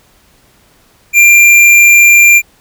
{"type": "tone with tanh clipping", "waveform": "sine", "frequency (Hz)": 2381, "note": "D7", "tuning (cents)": 23, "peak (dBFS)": -3, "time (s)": [1.13, 2.42], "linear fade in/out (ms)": 50, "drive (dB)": 16, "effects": ["pink hiss -48 dBFS RMS until 2.6 s"]}